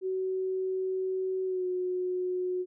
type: tone with pitch glide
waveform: sine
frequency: 375.9 to 364.6 Hz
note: F#4 to F#4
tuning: +27 to -25 cents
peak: -28 dBFS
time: 0.01-2.66 s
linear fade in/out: 50 ms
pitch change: -52 cents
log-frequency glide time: 1.45-1.66 s
effects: none